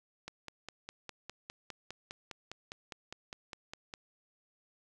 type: click train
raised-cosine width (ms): 0.2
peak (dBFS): -25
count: 19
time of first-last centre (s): 0.28-3.939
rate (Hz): 4.92
effects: none